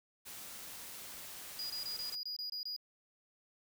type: noise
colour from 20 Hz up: white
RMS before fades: -48 dBFS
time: 0.25-2.16 s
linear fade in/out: 20 ms
type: tone bursts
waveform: triangle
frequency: 4897 Hz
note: D#8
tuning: 28 cents flat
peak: -37 dBFS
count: 9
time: 1.59-2.764 s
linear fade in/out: 2 ms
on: 110 ms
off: 23 ms
effects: none